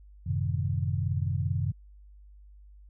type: chord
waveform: sine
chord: F# diminished seventh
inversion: none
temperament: equal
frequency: 92.5 / 110 / 130.81 / 155.56 Hz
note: F#2 / A2 / C3 / Eb3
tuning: 0 / 0 / 0 / 0 cents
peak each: -29 / -34 / -31 / -34 dBFS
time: 0.26-1.72 s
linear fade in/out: 10 ms
effects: added 50 Hz sine -49 dBFS peak until 2.89 s